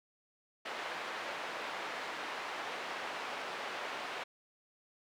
pink band-pass noise, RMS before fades -41 dBFS, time 0.65-4.24 s, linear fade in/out 10 ms, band 620 to 2700 Hz, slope 12 dB/octave, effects none

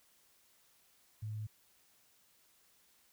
sine tone, 107.5 Hz, A2, 40 cents flat, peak -38 dBFS, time 1.22-1.47 s, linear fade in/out 10 ms, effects white hiss -69 dBFS RMS until 3.12 s

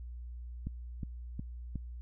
click train, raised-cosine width 5 ms, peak -25 dBFS, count 4, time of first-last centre 0.67-1.757 s, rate 2.76 Hz, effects added 60 Hz sine -41 dBFS peak until 2.01 s

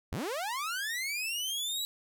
sawtooth linear sweep, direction up, 51.1 to 3951 Hz, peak -29 dBFS, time 0.12-1.85 s, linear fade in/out 0 ms, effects none

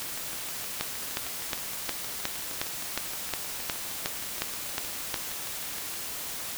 two click trains, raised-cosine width 0.2 ms, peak -10 / -21 dBFS, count 13 / 39, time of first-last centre 0.81-5.142 / 0.02-5.939 s, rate 2.77 / 6.42 Hz, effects white hiss -36 dBFS RMS until 6.57 s

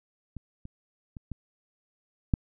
clicks, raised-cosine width 5 ms, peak -26 / -29 / -28 / -23 / -10 dBFS, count 5, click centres 0.367 / 0.654 / 1.168 / 1.317 / 2.338 s, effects none

